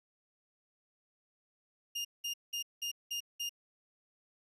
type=tone bursts; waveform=30% pulse; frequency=2825 Hz; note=F7; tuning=19 cents sharp; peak=-32 dBFS; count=6; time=1.95-3.494 s; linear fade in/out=10 ms; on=99 ms; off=190 ms; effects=resampled to 32000 Hz